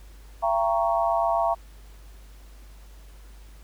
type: chord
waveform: sine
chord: E diminished seventh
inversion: none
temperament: equal with one note detuned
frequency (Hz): 676.6 / 784 / 932.3 / 1108.7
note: E5 / G5 / Bb5 / Db6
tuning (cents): +45 / 0 / 0 / 0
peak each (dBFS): -23 / -29 / -26 / -29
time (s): 0.42-1.55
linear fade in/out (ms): 20
effects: added 50 Hz sine -44 dBFS peak until 3.63 s + pink hiss -56 dBFS RMS until 3.63 s

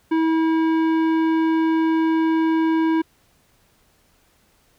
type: tone with tanh clipping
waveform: sine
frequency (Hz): 322.8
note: E4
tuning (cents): -36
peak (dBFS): -18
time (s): 0.11-3.02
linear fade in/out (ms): 10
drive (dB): 14
effects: pink hiss -60 dBFS RMS until 4.78 s

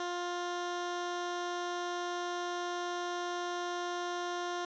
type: tone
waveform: 15% pulse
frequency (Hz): 352.1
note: F4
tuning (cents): +14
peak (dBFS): -28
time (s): 0-4.65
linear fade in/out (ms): 2
effects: resampled to 16000 Hz

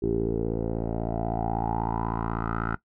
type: tone with low-pass filter sweep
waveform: 10% pulse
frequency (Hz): 56.2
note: A1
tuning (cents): +37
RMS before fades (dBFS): -28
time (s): 0.02-2.76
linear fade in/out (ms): 10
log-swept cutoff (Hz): 380 to 1400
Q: 6.6
effects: noise-tail reverb RT60 0.1 s tail -17 dB re dry

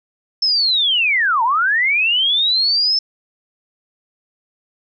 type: linear two-way sweep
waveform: sine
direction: down then up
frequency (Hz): 5320 to 875 to 5320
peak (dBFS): -13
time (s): 0.42-2.99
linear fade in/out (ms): 5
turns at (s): 1.43
effects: none

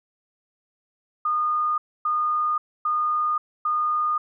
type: tone bursts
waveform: sine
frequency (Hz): 1223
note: D#6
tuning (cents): -30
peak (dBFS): -20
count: 4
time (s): 1.25-4.18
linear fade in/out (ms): 5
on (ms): 530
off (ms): 270
effects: none

